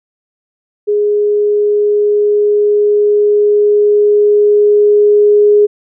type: tone with level ramp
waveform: sine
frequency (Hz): 415.3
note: G#4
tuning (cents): 0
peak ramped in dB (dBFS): -9 to -4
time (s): 0.87-5.67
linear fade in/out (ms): 20
effects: none